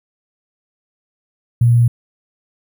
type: tone with sample-and-hold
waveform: sine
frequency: 118.9 Hz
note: A#2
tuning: 35 cents sharp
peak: -8 dBFS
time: 1.61-1.88 s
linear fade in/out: 5 ms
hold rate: 11025 Hz
effects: none